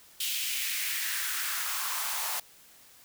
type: noise with high-pass filter sweep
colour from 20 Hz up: white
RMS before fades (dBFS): -32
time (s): 0.2-2.4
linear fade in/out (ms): 5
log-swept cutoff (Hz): 3100 to 790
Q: 2.5
effects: white hiss -56 dBFS RMS until 3.04 s